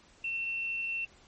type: tone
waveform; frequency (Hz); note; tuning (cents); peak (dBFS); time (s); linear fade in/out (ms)
sine; 2700; E7; +41; -31; 0.24-1.05; 5
effects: pink hiss -60 dBFS RMS until 1.27 s + MP3 32 kbps